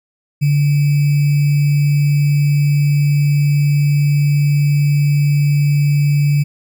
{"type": "tone with sample-and-hold", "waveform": "sine", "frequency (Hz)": 144.8, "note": "D3", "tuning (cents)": -24, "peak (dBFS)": -10, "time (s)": [0.41, 6.44], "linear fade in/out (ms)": 20, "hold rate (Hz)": 2450, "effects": []}